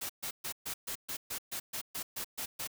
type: noise bursts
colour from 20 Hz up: white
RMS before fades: -38 dBFS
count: 13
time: 0.01-2.675 s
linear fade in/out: 10 ms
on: 85 ms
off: 130 ms
effects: none